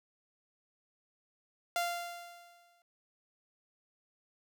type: tone with exponential decay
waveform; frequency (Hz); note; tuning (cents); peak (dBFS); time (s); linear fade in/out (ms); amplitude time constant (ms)
sawtooth; 694; F5; -11; -25; 1.76-2.82; 1; 230
effects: none